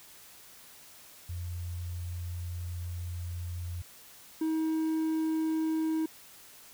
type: tone pair in turn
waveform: sine / triangle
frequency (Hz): 87.31 / 318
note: F2 / D#4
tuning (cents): 0 / +38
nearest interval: octave + minor seventh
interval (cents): 2238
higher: second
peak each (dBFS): -34 / -25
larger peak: second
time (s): 1.29-3.82 / 4.41-6.06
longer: first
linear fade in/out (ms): 5
effects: white hiss -53 dBFS RMS until 6.73 s